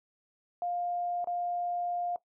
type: tone with dropouts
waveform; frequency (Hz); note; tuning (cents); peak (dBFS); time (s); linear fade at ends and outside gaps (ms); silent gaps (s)
sine; 704; F5; +14; -30; 0.62-2.16; 1; 1.244-1.272
effects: noise-tail reverb RT60 0.1 s tail -17 dB re dry